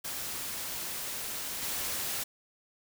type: noise with level steps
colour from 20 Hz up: white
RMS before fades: -37 / -34 dBFS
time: 0.04-2.24 s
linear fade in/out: 10 ms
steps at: 1.62 s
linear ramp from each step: 10 ms
effects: none